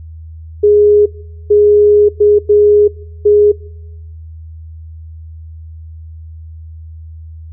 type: tone bursts at uneven times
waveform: sine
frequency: 415.3 Hz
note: G#4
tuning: in tune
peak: -4 dBFS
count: 5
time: 0.63-1.06 / 1.5-2.09 / 2.2-2.39 / 2.49-2.88 / 3.25-3.52 s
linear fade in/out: 10 ms
effects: noise-tail reverb RT60 1.0 s tail -23 dB re dry + added 80 Hz sine -28 dBFS peak until 7.52 s